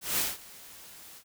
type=noise with ADSR envelope; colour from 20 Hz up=white; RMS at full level=-27 dBFS; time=0.01-1.24 s; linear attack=170 ms; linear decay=190 ms; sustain=-22 dB; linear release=66 ms; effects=none